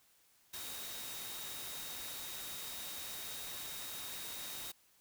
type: tone in noise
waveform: sine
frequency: 3755 Hz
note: A#7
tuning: 12 cents sharp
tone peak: -50 dBFS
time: 0.53-4.72 s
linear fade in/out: 10 ms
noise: white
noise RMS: -45 dBFS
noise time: 0.53-4.72 s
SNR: -8 dB
effects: white hiss -69 dBFS RMS until 5 s